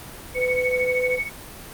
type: tone with tremolo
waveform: sine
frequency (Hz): 2221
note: C#7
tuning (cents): +3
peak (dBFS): -19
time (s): 0.34-1.3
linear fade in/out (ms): 50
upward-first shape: triangle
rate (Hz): 13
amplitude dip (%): 95
type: tone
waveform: sine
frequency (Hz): 502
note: B4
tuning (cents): +28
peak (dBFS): -21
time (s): 0.34-1.2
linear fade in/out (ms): 50
effects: pink hiss -39 dBFS RMS until 1.73 s + Opus 32 kbps